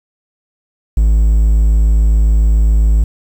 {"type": "tone", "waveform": "triangle", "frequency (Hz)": 53.6, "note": "A1", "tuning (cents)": -45, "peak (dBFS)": -5, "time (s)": [0.97, 3.04], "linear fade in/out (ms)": 5, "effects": ["7-bit"]}